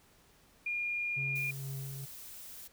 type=tone; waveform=sine; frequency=2418 Hz; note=D7; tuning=50 cents sharp; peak=-32 dBFS; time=0.66-1.51 s; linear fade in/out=5 ms
type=tone with tremolo; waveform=triangle; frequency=136.4 Hz; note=C#3; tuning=28 cents flat; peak=-35 dBFS; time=1.16-2.06 s; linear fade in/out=20 ms; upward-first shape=sine; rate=2.2 Hz; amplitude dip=35%
type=noise; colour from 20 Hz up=blue; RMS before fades=-48 dBFS; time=1.35-2.68 s; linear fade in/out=10 ms
effects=pink hiss -64 dBFS RMS until 2.72 s